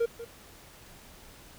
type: tone with echo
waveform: triangle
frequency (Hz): 466.2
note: A#4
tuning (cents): 0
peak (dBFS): -21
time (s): 0-0.06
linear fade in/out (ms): 10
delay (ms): 190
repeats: 1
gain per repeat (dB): -14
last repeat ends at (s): 0.25
effects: pink hiss -52 dBFS RMS until 1.58 s